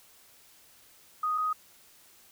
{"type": "tone pair in turn", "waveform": "sine", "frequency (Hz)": [1244.5, 1251.4], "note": ["D#6", "D#6"], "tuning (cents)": [0, 10], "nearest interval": "unison", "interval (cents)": 10, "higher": "second", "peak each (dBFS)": -26, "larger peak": "neither", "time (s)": [[1.23, 1.38], [1.38, 1.53]], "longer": "neither", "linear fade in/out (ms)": 5, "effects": ["white hiss -58 dBFS RMS until 2.31 s"]}